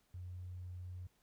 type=tone; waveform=triangle; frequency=90.2 Hz; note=F#2; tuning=44 cents flat; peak=-40 dBFS; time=0.14-1.07 s; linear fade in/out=5 ms; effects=tanh soft clip ceiling -42 dBFS + pink hiss -75 dBFS RMS until 1.22 s